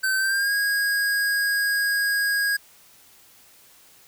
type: tone with pitch glide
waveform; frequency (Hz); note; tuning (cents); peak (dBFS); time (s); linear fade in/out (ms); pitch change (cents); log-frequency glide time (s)
square; 1540 to 1641; G6 to G#6; -31 to -21; -21; 0.03-2.57; 10; +110; 0.17-0.53
effects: white hiss -53 dBFS RMS until 4.07 s